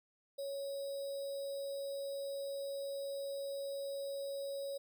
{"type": "tone with sample-and-hold", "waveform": "sine", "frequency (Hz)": 554.4, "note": "C#5", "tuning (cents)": 0, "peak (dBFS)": -38, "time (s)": [0.38, 4.78], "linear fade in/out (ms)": 10, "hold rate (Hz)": 4410, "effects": []}